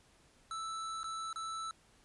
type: tone with dropouts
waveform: square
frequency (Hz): 1318.5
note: E6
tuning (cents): 0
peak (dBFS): -39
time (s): 0.51-1.71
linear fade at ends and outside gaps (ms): 1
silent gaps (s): 1.032-1.042 / 1.329-1.359
effects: pink hiss -66 dBFS RMS until 2.04 s + resampled to 24000 Hz